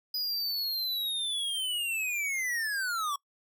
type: linear sweep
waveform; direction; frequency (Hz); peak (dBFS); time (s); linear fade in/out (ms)
square; down; 4978 to 1108.7; -30; 0.14-3.16; 5
effects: noise-tail reverb RT60 0.1 s tail -24 dB re dry